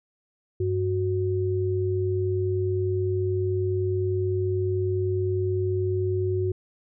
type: tone pair together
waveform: sine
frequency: 98 / 368.4 Hz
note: G2 / F#4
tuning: 0 / -7 cents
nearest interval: octave + major seventh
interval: 2293 cents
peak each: -25 dBFS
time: 0.6-6.52 s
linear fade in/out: 5 ms
effects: none